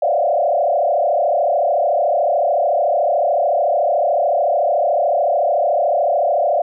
sine tone with frequency modulation, 640 Hz, D#5, 49 cents sharp, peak -13 dBFS, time 0.02-6.62 s, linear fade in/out 5 ms, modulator 33.7 Hz, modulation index 2.6, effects none

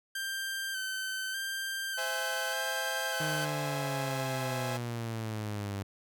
sawtooth tone with vibrato, 1558 Hz, G6, 11 cents flat, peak -30 dBFS, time 0.15-3.45 s, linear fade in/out 5 ms, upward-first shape square, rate 0.84 Hz, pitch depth 25 cents each way
sawtooth chord, C augmented, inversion none, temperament equal, 523.3 / 659.3 / 830.6 Hz, C5 / E5 / G#5, 0 / 0 / 0 cents, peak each -35 dBFS, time 1.97-4.78 s, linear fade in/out 20 ms
sawtooth linear sweep, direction down, 155.56 to 98 Hz, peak -30 dBFS, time 3.2-5.83 s, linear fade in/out 5 ms
effects none

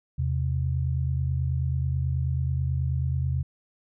sine tone pair together, 81.55 / 130.81 Hz, E2 / C3, -18 / 0 cents, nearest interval minor sixth, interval 818 cents, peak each -26 dBFS, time 0.18-3.43 s, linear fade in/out 10 ms, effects none

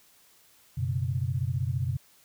sine chord, F# suspended fourth, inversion none, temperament equal, 92.5 / 123.47 / 138.59 Hz, F#2 / B2 / C#3, 0 / 0 / 0 cents, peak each -31 / -29 / -32 dBFS, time 0.77-1.97 s, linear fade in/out 10 ms, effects white hiss -60 dBFS RMS until 2.24 s

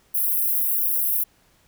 white high-pass noise, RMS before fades -22 dBFS, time 0.14-1.24 s, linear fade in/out 10 ms, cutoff 11000 Hz, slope 48 dB/octave, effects pink hiss -60 dBFS RMS until 1.67 s

